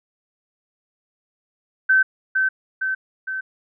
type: tone with echo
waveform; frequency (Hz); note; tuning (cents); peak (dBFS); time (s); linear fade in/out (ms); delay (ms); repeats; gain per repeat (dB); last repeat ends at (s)
sine; 1538; G6; -33; -12; 1.89-2.03; 10; 460; 3; -4; 3.41
effects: none